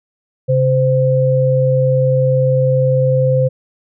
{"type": "tone pair together", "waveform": "sine", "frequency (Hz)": [134.5, 516.7], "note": ["C3", "C5"], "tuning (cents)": [48, -22], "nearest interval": "octave + major seventh", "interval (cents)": 2330, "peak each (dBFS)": -13, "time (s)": [0.48, 3.49], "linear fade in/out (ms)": 20, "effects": []}